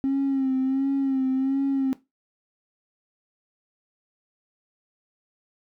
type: tone with vibrato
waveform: triangle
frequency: 268.2 Hz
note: C4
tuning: 43 cents sharp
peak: -17 dBFS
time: 0.04-1.93 s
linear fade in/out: 0 ms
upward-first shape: sine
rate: 1.4 Hz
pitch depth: 44 cents each way
effects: noise-tail reverb RT60 0.2 s tail -18 dB re dry + tanh soft clip ceiling -18 dBFS